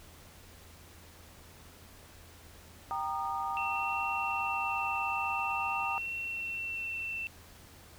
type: chord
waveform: sine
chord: Eb major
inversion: first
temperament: equal with one note detuned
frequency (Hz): 784 / 932.3 / 1224.5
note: G5 / Bb5 / Eb6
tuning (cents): 0 / 0 / -28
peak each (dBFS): -36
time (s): 2.91-5.98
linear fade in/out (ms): 0
type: tone with vibrato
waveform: sine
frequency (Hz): 2699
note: E7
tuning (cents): +40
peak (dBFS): -34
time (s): 3.57-7.27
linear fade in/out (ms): 0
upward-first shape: triangle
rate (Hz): 0.48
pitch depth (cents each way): 12
effects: added 83 Hz sine -57 dBFS peak until 7.98 s + pink hiss -55 dBFS RMS until 7.98 s